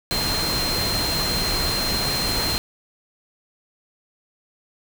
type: tone in noise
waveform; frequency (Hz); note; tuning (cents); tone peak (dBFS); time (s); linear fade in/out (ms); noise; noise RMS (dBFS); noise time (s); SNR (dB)
sine; 4164; C8; -9; -24; 0.11-2.58; 0; pink; -25; 0.11-2.58; -2
effects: none